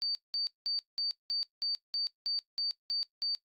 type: tone bursts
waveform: sine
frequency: 4600 Hz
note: D8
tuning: 37 cents flat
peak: -30 dBFS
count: 11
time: 0.02-3.35 s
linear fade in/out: 0 ms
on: 130 ms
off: 190 ms
effects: noise-tail reverb RT60 0.1 s tail -17 dB re dry + Opus 48 kbps